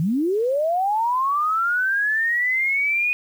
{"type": "linear sweep", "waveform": "sine", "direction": "up", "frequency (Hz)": [146.83, 2489], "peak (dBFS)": -18, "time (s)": [0, 3.13], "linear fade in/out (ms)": 0, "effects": ["8-bit"]}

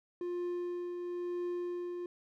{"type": "tone with tremolo", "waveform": "triangle", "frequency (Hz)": 352.5, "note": "F4", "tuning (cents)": 16, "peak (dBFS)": -31, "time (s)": [0.21, 2.06], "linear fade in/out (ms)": 2, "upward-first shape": "triangle", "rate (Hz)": 1, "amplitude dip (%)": 40, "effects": []}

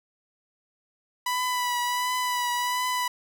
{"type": "tone with vibrato", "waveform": "sawtooth", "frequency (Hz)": 987.8, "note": "B5", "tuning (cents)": 0, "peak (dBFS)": -21, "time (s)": [1.26, 3.08], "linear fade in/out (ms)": 5, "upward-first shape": "triangle", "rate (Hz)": 1.4, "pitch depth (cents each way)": 31, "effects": []}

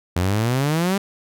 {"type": "exponential sweep", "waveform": "sawtooth", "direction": "up", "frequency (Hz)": [85.2, 202.9], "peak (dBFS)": -14, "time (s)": [0.16, 0.98], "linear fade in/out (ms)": 5, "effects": []}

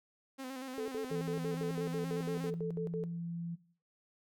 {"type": "tone with vibrato", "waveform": "sawtooth", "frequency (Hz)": 261.6, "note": "C4", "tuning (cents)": 0, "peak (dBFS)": -37, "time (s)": [0.38, 2.51], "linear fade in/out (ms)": 20, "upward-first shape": "square", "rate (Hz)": 8.4, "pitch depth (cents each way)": 44}
{"type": "tone bursts", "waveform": "sine", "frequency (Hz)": 439.4, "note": "A4", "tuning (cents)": -2, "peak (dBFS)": -35, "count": 14, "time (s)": [0.78, 3.038], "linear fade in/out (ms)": 0, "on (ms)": 100, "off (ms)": 66}
{"type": "tone with pitch glide", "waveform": "sine", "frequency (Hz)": [164.81, 169.54], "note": ["E3", "E3"], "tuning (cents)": [0, 49], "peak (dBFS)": -37, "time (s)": [1.1, 3.56], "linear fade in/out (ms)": 20, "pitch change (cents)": 49, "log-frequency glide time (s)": [1.33, 3.08]}
{"effects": ["noise-tail reverb RT60 0.5 s tail -18 dB re dry"]}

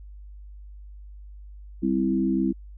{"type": "chord", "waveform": "sine", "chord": "C major", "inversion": "second", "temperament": "equal with one note detuned", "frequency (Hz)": [196, 261.6, 328.5], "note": ["G3", "C4", "E4"], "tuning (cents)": [0, 0, -6], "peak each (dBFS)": -25, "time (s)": [1.82, 2.53], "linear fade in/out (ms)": 20, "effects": ["added 50 Hz sine -40 dBFS peak until 2.77 s"]}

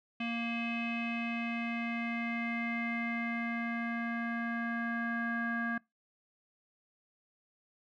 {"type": "tone with low-pass filter sweep", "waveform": "square", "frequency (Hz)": 233.1, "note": "A#3", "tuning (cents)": 0, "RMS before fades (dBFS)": -35, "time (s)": [0.2, 5.78], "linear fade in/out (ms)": 5, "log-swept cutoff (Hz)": [2700, 1600], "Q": 7, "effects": ["noise-tail reverb RT60 0.2 s tail -23 dB re dry"]}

